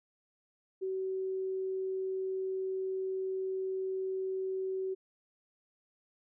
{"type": "tone", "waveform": "sine", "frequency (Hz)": 379.1, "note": "F#4", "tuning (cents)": 42, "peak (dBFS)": -32, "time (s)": [0.81, 4.95], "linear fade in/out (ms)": 20, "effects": []}